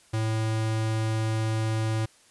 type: tone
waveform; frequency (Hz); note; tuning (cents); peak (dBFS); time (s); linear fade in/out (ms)
square; 110.5; A2; +8; -25; 0.13-2.06; 10
effects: white hiss -58 dBFS RMS until 2.3 s + resampled to 24000 Hz